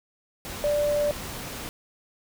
sine tone in noise, 587.3 Hz, D5, in tune, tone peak -21 dBFS, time 0.64-1.11 s, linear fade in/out 0 ms, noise pink, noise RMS -36 dBFS, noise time 0.45-1.69 s, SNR +12 dB, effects none

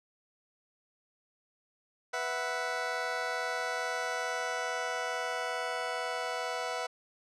20% pulse chord, B suspended fourth, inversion none, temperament just, 493.9 / 658.5 / 740.8 Hz, B4 / E5 / F#5, 0 / -2 / +2 cents, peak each -32 dBFS, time 2.13-6.87 s, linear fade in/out 10 ms, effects low-pass 7000 Hz 12 dB/octave

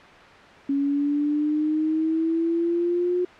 sine exponential sweep, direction up, 277.2 to 360.8 Hz, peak -20 dBFS, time 0.69-3.25 s, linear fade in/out 5 ms, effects white hiss -45 dBFS RMS until 3.39 s + low-pass 2000 Hz 12 dB/octave

